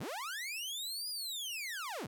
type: linear two-way sweep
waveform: sawtooth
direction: up then down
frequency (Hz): 77.8 to 4978 to 77.8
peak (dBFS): -35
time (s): 0-2.07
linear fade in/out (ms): 10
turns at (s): 1.09
effects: none